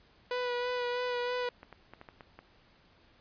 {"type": "tone with vibrato", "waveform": "sawtooth", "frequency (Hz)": 491.8, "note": "B4", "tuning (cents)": -7, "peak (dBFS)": -27, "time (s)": [0.31, 1.49], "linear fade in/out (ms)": 2, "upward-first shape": "sine", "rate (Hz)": 3.1, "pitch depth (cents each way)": 20}
{"type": "clicks", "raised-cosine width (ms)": 0.5, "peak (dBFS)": -32, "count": 7, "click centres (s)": [1.631, 1.727, 1.936, 2.014, 2.088, 2.208, 2.39]}
{"effects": ["pink hiss -63 dBFS RMS until 3.2 s", "resampled to 11025 Hz"]}